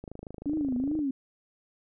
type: click train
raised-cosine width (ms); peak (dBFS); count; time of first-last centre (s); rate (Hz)
2; -27; 26; 0.04-0.991; 26.3
type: tone with vibrato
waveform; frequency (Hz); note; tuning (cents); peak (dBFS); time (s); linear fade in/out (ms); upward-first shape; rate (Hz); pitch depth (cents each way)
sine; 277.2; C#4; 0; -26; 0.46-1.11; 5; triangle; 2.5; 240
effects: none